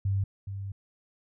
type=tone pair in turn; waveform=sine; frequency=98 / 98.43 Hz; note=G2 / G2; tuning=0 / +8 cents; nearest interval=unison; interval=8 cents; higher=second; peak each=-24 / -33 dBFS; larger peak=first; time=0.05-0.24 / 0.47-0.72 s; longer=second; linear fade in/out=5 ms; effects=none